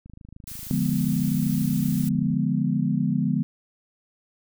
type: click train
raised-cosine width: 5 ms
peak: -31 dBFS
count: 61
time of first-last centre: 0.06-2.341 s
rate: 26.3 Hz
type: noise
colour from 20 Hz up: blue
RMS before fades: -38 dBFS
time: 0.47-2.09 s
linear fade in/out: 5 ms
type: chord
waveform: sine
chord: D diminished seventh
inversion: none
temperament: equal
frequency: 146.83 / 174.61 / 207.7 / 246.9 Hz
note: D3 / F3 / Ab3 / Cb4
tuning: 0 / 0 / 0 / 0 cents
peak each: -26 dBFS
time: 0.71-3.43 s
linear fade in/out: 0 ms
effects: none